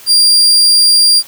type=tone; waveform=35% pulse; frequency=4771 Hz; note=D8; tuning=26 cents sharp; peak=-4 dBFS; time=0.06-1.23 s; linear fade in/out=50 ms; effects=white hiss -36 dBFS RMS until 1.27 s + high-pass 60 Hz 12 dB/octave